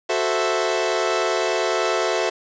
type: chord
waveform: sawtooth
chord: F# half-diminished seventh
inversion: none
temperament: equal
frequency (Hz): 370 / 440 / 523.3 / 659.3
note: F#4 / A4 / C5 / E5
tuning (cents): 0 / 0 / 0 / 0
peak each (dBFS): -21 / -21 / -23 / -20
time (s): 0.09-2.3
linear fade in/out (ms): 10
effects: resampled to 16000 Hz + 7-bit